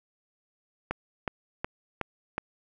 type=click train; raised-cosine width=0.5 ms; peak=-14 dBFS; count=5; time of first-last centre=0.91-2.381 s; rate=2.72 Hz; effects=none